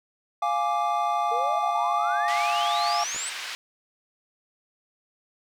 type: chord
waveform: triangle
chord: D diminished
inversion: first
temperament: equal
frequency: 698.5 / 830.6 / 1174.7 Hz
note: F5 / Ab5 / D6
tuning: 0 / 0 / 0 cents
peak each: -25 dBFS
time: 0.42-3.04 s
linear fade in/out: 5 ms
type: exponential sweep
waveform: sine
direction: up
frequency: 450 to 8390 Hz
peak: -30 dBFS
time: 1.31-3.3 s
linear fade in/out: 10 ms
type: band-pass noise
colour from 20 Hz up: pink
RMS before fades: -35 dBFS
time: 2.28-3.55 s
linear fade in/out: 0 ms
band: 1700 to 4800 Hz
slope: 12 dB/octave
type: clicks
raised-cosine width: 0.5 ms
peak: -24 dBFS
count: 2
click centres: 3.147 / 3.162 s
effects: none